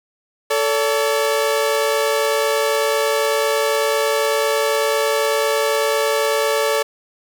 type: tone pair together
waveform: sawtooth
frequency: 442 / 570 Hz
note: A4 / C#5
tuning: +8 / +48 cents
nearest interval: major third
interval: 440 cents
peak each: -15 dBFS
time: 0.5-6.83 s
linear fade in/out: 10 ms
effects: 8-bit